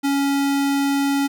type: tone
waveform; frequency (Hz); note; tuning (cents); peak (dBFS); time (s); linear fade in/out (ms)
square; 279; C#4; +11; -18; 0.03-1.28; 20
effects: none